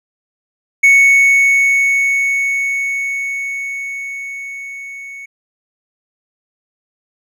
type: tone with level ramp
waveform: triangle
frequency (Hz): 2217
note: C#7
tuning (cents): 0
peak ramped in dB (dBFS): -3 to -27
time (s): 0.83-5.26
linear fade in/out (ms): 10
effects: none